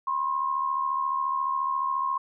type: tone pair together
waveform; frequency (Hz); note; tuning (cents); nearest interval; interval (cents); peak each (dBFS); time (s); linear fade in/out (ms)
sine; 998 / 1072.3; B5 / C6; +18 / +42; minor second; 124; -32 / -25; 0.07-2.18; 5
effects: none